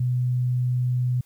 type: tone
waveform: sine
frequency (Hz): 124.8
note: B2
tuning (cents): +19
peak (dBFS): -20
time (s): 0-1.21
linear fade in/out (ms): 5
effects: white hiss -62 dBFS RMS until 1.25 s